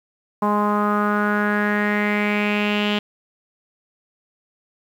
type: tone with low-pass filter sweep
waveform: sawtooth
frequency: 207.7 Hz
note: G#3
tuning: in tune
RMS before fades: -20 dBFS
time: 0.42-2.99 s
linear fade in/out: 5 ms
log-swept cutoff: 1000 to 3100 Hz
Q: 5.2
effects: 8-bit